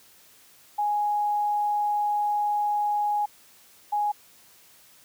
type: tone pair in turn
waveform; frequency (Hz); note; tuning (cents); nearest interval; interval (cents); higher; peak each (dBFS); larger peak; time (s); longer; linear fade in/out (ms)
sine; 830.6 / 830.6; G#5 / G#5; 0 / 0; unison; 0; neither; -22; neither; 0.78-3.26 / 3.92-4.12; first; 10
effects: white hiss -55 dBFS RMS until 5.04 s + high-pass 60 Hz 12 dB/octave